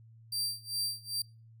sawtooth tone with tremolo, 4699 Hz, D8, in tune, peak -27 dBFS, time 0.32-1.22 s, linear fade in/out 5 ms, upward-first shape sine, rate 2.5 Hz, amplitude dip 95%, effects noise-tail reverb RT60 0.3 s tail -24 dB re dry + added 113 Hz sine -53 dBFS peak until 1.6 s

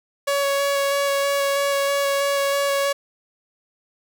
sawtooth tone with vibrato, 560 Hz, C#5, 18 cents sharp, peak -15 dBFS, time 0.27-2.93 s, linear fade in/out 10 ms, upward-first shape square, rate 3.1 Hz, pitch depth 8 cents each way, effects none

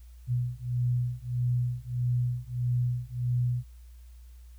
sine beating tone pair, 122.1 / 123.7 Hz, B2 / B2, -19 / +3 cents, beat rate 1.6 Hz, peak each -29 dBFS, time 0.27-3.64 s, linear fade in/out 50 ms, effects added 60 Hz sine -46 dBFS peak until 4.58 s + white hiss -66 dBFS RMS until 4.58 s

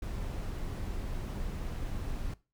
brown noise, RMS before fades -36 dBFS, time 0.02-2.34 s, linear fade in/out 5 ms, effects noise-tail reverb RT60 0.3 s tail -20 dB re dry

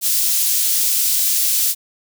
white high-pass noise, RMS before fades -17 dBFS, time 0.01-1.75 s, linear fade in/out 50 ms, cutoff 4500 Hz, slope 12 dB/octave, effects none

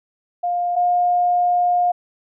sine tone pair in turn, 705 / 710.7 Hz, F5 / F5, +16 / +30 cents, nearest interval unison, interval 14 cents, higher second, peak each -18 / -14 dBFS, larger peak second, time 0.43-0.76 / 0.76-1.92 s, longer second, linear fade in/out 10 ms, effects none

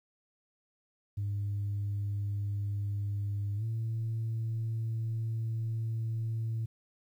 sine tone with pitch glide, 101.6 to 112.73 Hz, G#2 to A2, -38 to +42 cents, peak -29 dBFS, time 1.17-6.66 s, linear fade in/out 10 ms, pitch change +180 cents, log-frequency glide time 3.56-3.64 s, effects tanh soft clip ceiling -28 dBFS + 11-bit

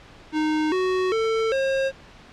square tone with pitch steps, 308.6 / 371.3 / 446.6 / 537.3 Hz, D#4 / F#4 / A4 / C5, -14 / +6 / +26 / +46 cents, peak -21 dBFS, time 0.32-1.92 s, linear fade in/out 50 ms, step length 400 ms, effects pink hiss -47 dBFS RMS until 2.32 s + low-pass 4000 Hz 12 dB/octave

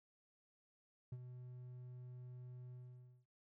triangle tone with ADSR envelope, 124.7 Hz, B2, 17 cents sharp, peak -40 dBFS, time 1.12-3.26 s, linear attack 4 ms, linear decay 47 ms, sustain -8 dB, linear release 530 ms, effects none

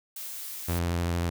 blue noise, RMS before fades -38 dBFS, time 0.16-0.79 s, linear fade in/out 5 ms
sawtooth tone with vibrato, 86 Hz, F2, 26 cents flat, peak -22 dBFS, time 0.68-1.3 s, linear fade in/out 10 ms, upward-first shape sine, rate 13 Hz, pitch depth 28 cents each way
effects none

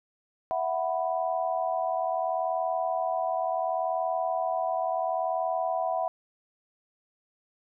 sine chord, E suspended second, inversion none, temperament equal, 659.3 / 740 / 987.8 Hz, E5 / F#5 / B5, 0 / 0 / 0 cents, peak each -29 / -29 / -34 dBFS, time 0.51-6.08 s, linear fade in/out 0 ms, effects none

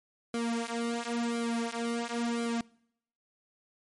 sawtooth tone with flanger, 234 Hz, A#3, 7 cents sharp, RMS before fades -32 dBFS, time 0.34-2.61 s, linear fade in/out 2 ms, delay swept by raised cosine 1.1 to 5.5 ms, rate 0.96 Hz, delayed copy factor -1, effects noise-tail reverb RT60 0.7 s tail -24 dB re dry + MP3 48 kbps

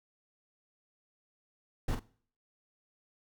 brown noise with echo, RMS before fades -31 dBFS, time 1.88-1.95 s, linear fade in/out 5 ms, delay 45 ms, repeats 1, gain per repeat -7 dB, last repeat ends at 1.995 s, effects noise-tail reverb RT60 0.5 s tail -20 dB re dry

